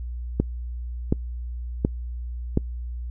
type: click train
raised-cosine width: 3 ms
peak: -6 dBFS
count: 4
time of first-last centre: 0.4-2.574 s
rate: 1.38 Hz
effects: noise-tail reverb RT60 0.1 s tail -26 dB re dry + added 60 Hz sine -29 dBFS peak until 3.1 s